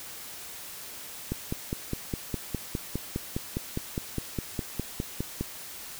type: click train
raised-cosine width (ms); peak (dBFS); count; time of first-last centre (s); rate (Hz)
3; -16; 21; 1.32-5.41; 4.89
effects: white hiss -42 dBFS RMS until 5.99 s